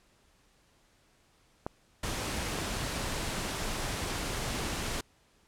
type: clicks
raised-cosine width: 1 ms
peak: -19 / -24 dBFS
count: 2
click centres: 1.665 / 2.587 s
type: noise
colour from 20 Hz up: pink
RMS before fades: -34 dBFS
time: 2.03-5.01 s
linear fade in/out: 5 ms
effects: pink hiss -66 dBFS RMS until 5.47 s + low-pass 10000 Hz 12 dB/octave